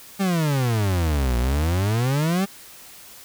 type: exponential two-way sweep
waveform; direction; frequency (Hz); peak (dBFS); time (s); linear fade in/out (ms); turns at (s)
40% pulse; down then up; 200.9 to 58.27 to 200.9; -18; 0.19-2.46; 20; 1.37
effects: white hiss -44 dBFS RMS until 3.24 s